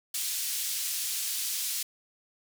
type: band-pass noise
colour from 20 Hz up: white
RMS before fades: -32 dBFS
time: 0.14-1.83 s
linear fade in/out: 5 ms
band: 3200 to 14000 Hz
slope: 12 dB/octave
effects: none